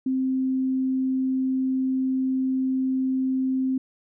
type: tone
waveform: sine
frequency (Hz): 261.6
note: C4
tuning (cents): 0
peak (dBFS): -21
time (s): 0.06-3.78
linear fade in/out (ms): 5
effects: none